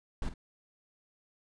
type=noise with echo; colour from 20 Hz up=brown; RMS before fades=-33 dBFS; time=0.22-0.29 s; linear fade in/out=2 ms; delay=49 ms; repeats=1; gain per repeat=-12 dB; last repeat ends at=0.339 s; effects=resampled to 22050 Hz